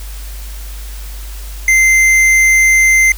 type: tone with tanh clipping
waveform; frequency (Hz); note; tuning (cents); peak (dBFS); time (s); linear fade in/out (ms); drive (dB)
triangle; 2080; C7; -11; -8; 1.68-3.12; 2; 16
effects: added 50 Hz sine -24 dBFS peak until 3.17 s + white hiss -35 dBFS RMS until 3.17 s